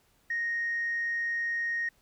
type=tone; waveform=sine; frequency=1864.7 Hz; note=A#6; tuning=in tune; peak=-27 dBFS; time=0.3-1.89 s; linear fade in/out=5 ms; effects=tanh soft clip ceiling -24 dBFS + pink hiss -67 dBFS RMS until 2.01 s